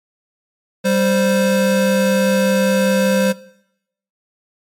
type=tone pair together; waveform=square; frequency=195.35 / 521 Hz; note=G3 / C5; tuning=-6 / -7 cents; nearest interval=octave + perfect fourth; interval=1699 cents; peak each=-17 dBFS; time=0.84-3.33 s; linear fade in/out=20 ms; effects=noise-tail reverb RT60 0.8 s tail -20 dB re dry + MP3 64 kbps